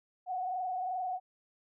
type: tone with frequency modulation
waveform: sine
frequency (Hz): 738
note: F#5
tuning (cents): -5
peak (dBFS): -32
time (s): 0.26-1.2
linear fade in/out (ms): 50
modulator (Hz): 22.7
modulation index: 1
effects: none